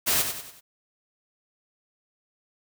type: noise with echo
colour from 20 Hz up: white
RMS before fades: -23 dBFS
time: 0.06-0.23 s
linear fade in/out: 20 ms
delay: 95 ms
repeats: 4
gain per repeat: -7 dB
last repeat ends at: 0.61 s
effects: none